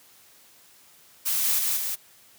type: noise with echo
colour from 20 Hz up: blue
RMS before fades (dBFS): -25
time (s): 1.25-1.6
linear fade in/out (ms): 20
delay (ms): 180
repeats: 2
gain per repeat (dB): -2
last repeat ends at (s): 1.96
effects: white hiss -55 dBFS RMS until 2.38 s + high-pass 60 Hz 12 dB/octave